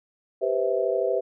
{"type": "chord", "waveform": "sine", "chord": "C major seventh", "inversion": "second", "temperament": "just", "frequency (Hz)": [392.4, 490.5, 523.3, 654.1], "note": ["G4", "B4", "C5", "E5"], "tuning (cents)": [2, -12, 0, -14], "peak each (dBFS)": -27, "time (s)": [0.41, 1.21], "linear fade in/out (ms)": 20, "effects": []}